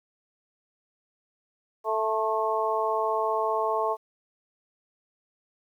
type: harmonic tone with a mistuned harmonic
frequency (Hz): 220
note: A3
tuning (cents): 0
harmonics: 2 / 3 / 4 / 5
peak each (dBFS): -29 / -29 / -29 / -29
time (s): 1.84-3.97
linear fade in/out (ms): 50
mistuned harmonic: 5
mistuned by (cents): -24
effects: 10-bit